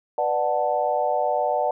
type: chord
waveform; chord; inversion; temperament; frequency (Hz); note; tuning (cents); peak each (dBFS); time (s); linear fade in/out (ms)
sine; B minor seventh; none; equal with one note detuned; 493.9 / 592.4 / 740 / 880; B4 / D5 / F#5 / A5; 0 / +15 / 0 / 0; -28 / -24 / -24 / -27; 0.18-1.71; 2
effects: none